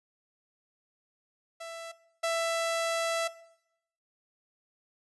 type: tone pair in turn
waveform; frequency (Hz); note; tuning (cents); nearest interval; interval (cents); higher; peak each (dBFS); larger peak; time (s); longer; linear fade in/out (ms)
sawtooth; 664 / 664; E5 / E5; +12 / +12; unison; 0; neither; -35 / -23; second; 1.6-1.92 / 2.23-3.28; second; 10
effects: noise-tail reverb RT60 0.8 s tail -18 dB re dry + resampled to 24000 Hz